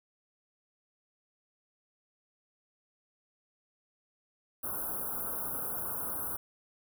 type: band-stop noise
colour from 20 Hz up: white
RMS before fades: -36 dBFS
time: 4.63-6.37 s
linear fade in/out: 10 ms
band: 1500 to 10000 Hz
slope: 96 dB/octave
effects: none